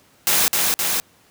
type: noise with echo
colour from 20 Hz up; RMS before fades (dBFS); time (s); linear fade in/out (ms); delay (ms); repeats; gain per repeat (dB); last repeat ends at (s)
white; -17; 0.27-0.48; 0; 260; 2; -2; 1
effects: pink hiss -55 dBFS RMS until 1.3 s + high-pass 100 Hz 12 dB/octave